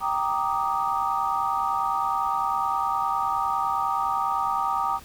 sine chord, Eb major seventh, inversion first, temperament equal, 784 / 932.3 / 1174.7 / 1244.5 Hz, G5 / Bb5 / D6 / Eb6, 0 / 0 / 0 / 0 cents, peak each -28 dBFS, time 0-5 s, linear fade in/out 50 ms, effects pink hiss -47 dBFS RMS until 5.04 s

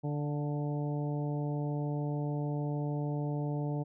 harmonic tone with a mistuned harmonic, 146.83 Hz, D3, in tune, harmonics 1 / 2 / 3 / 4 / 5 / 6, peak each -32 / -38 / -42 / -44 / -46 / -48 dBFS, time 0.03-3.84 s, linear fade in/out 20 ms, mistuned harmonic 5, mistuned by -15 cents, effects none

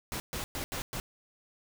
pink noise bursts at uneven times, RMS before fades -36 dBFS, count 5, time 0.12-0.2 / 0.33-0.44 / 0.55-0.64 / 0.72-0.82 / 0.93-1 s, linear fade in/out 0 ms, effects none

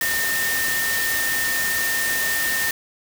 sine tone in noise, 1820 Hz, A#6, 42 cents flat, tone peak -22 dBFS, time 0.01-2.71 s, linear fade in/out 2 ms, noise white, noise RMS -25 dBFS, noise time 0.01-2.71 s, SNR 0 dB, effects none

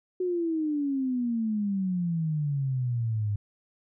sine exponential sweep, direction down, 370 to 101.2 Hz, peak -25 dBFS, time 0.2-3.36 s, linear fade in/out 5 ms, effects none

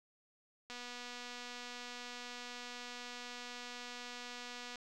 click train, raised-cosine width 0.2 ms, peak -30 dBFS, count 991, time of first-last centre 0.7-4.757 s, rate 244 Hz, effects none

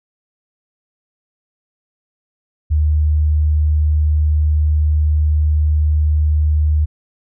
sine tone, 76 Hz, D#2, 40 cents flat, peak -11 dBFS, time 2.7-6.86 s, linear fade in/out 20 ms, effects none

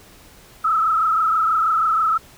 sine tone with frequency modulation, 1298 Hz, E6, 27 cents flat, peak -15 dBFS, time 0.64-2.18 s, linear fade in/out 10 ms, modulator 26.2 Hz, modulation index 1.9, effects pink hiss -47 dBFS RMS until 2.37 s

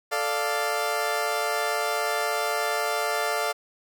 20% pulse chord, D minor, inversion second, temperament equal, 440 / 587.3 / 698.5 Hz, A4 / D5 / F5, 0 / 0 / 0 cents, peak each -25 / -24 / -23 dBFS, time 0.11-3.53 s, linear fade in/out 20 ms, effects none

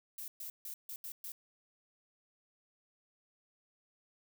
violet noise bursts at uneven times, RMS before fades -44 dBFS, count 6, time 0.18-0.28 / 0.4-0.5 / 0.65-0.74 / 0.89-0.96 / 1.04-1.12 / 1.24-1.32 s, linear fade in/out 2 ms, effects none

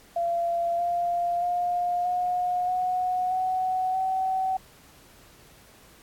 sine tone with pitch steps, 685 / 696.6 / 708.3 / 720.3 / 732.5 / 744.8 / 757.4 Hz, F5 / F5 / F5 / F#5 / F#5 / F#5 / F#5, -34 / -5 / +24 / -47 / -18 / +11 / +40 cents, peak -23 dBFS, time 0.16-4.57 s, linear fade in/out 5 ms, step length 630 ms, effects pink hiss -54 dBFS RMS until 6.02 s + AAC 64 kbps

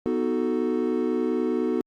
triangle chord, B dominant seventh, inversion none, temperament equal, 246.9 / 311.1 / 370 / 440 Hz, B3 / D#4 / F#4 / A4, 0 / 0 / 0 / 0 cents, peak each -25 / -27 / -25 / -27 dBFS, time 0.06-1.81 s, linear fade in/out 0 ms, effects Opus 48 kbps

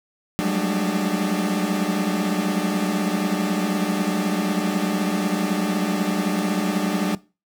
40% pulse tone cluster, 178.9 / 189.4 / 205.4 / 217.3 / 299.4 Hz, F3 / F#3 / G#3 / A3 / D4, +42 / +41 / -19 / -21 / +33 cents, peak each -29 / -24 / -27 / -28 / -25 dBFS, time 0.39-7.15 s, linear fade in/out 0 ms, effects noise-tail reverb RT60 0.3 s tail -20 dB re dry

